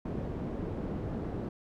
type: low-pass noise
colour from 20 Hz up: white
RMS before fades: -36 dBFS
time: 0.05-1.49 s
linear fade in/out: 5 ms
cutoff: 320 Hz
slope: 12 dB/octave
effects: none